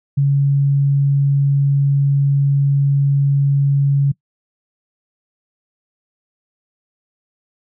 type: tone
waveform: sine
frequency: 140 Hz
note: C#3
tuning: 18 cents sharp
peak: -11 dBFS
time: 0.17-4.12 s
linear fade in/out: 10 ms
effects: noise-tail reverb RT60 0.1 s tail -22 dB re dry